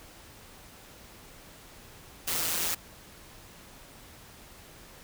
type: noise with amplitude modulation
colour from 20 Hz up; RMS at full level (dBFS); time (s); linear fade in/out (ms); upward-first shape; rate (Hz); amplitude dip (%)
white; -27; 2.27-2.75; 10; sine; 167; 65
effects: pink hiss -51 dBFS RMS until 5.03 s